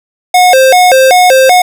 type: tone with vibrato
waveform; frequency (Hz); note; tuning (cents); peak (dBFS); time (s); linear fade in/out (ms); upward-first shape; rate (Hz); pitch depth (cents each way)
square; 618; D#5; -12; -3; 0.34-1.62; 5; square; 2.6; 280
effects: none